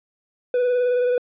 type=tone with vibrato; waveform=triangle; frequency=493.9 Hz; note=B4; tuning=in tune; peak=-15 dBFS; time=0.54-1.18 s; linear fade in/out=2 ms; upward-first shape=sine; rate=19 Hz; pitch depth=24 cents each way; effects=resampled to 8000 Hz